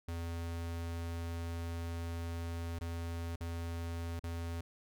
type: tone with dropouts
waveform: square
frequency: 84.2 Hz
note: E2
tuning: 37 cents sharp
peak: -38 dBFS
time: 0.08-4.61 s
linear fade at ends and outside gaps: 5 ms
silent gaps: 2.789-2.81 / 3.359-3.407 / 4.195-4.237 s
effects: none